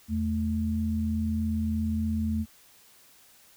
sine tone pair together, 82.41 / 219.2 Hz, E2 / A3, 0 / -6 cents, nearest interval octave + perfect fourth, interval 1694 cents, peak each -29 / -27 dBFS, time 0.08-2.46 s, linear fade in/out 50 ms, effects white hiss -57 dBFS RMS until 3.56 s

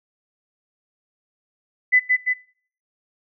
sine tone with echo, 2004 Hz, B6, 25 cents sharp, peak -11 dBFS, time 1.92-2 s, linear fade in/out 20 ms, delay 170 ms, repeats 2, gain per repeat -3 dB, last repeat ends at 2.34 s, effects noise-tail reverb RT60 0.5 s tail -21 dB re dry

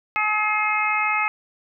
harmonic tone, 425.4 Hz, G#4, 42 cents sharp, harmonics 2 / 3 / 4 / 5 / 6, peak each -26 / -24 / -35 / -24 / -25 dBFS, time 0.16-1.28 s, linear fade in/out 0 ms, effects none

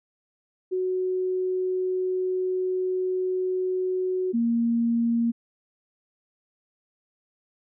sine tone pair in turn, 370 / 233.1 Hz, F#4 / A#3, 0 / 0 cents, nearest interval minor sixth, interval 800 cents, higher first, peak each -23 / -20 dBFS, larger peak second, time 0.71-4.33 / 4.33-5.32 s, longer first, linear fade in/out 20 ms, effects none

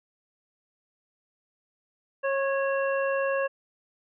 harmonic tone with a mistuned harmonic, 546 Hz, C#5, 26 cents flat, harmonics 1 / 2 / 3 / 5, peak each -25 / -33 / -32 / -38 dBFS, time 2.23-3.48 s, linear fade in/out 20 ms, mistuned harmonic 3, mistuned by +21 cents, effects none

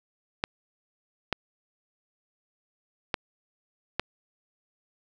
clicks, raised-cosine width 0.3 ms, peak -9 dBFS, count 4, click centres 0.439 / 1.327 / 3.142 / 3.996 s, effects none

